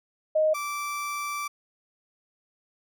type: tone pair in turn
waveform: sine / 30% pulse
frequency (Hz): 622.3 / 1166.3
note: D#5 / D6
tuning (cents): 0 / -12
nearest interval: major seventh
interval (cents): 1088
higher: second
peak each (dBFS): -19 / -27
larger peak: first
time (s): 0.35-0.54 / 0.54-1.48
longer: second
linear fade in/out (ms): 10
effects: none